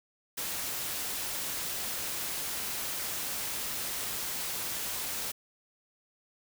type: noise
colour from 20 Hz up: white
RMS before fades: -35 dBFS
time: 0.37-5.32 s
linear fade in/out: 10 ms
effects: none